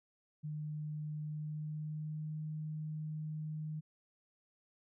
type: tone with pitch glide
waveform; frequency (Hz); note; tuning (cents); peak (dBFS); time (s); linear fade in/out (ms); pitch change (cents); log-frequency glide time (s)
sine; 151.7 to 154.35; D#3 to D#3; -44 to -14; -38; 0.43-3.81; 20; +30; 1.23-2.39
effects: none